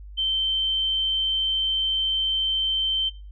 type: tone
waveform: sine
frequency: 3107 Hz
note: G7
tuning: 16 cents flat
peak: -21 dBFS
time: 0.17-3.1 s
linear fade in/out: 20 ms
effects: noise-tail reverb RT60 0.3 s tail -18 dB re dry + added 50 Hz sine -38 dBFS peak until 3.31 s